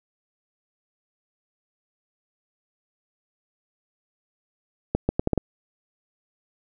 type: accelerating click train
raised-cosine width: 2 ms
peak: -7 dBFS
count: 6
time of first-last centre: 4.95-5.377 s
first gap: 140 ms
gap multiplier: 0.75
effects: none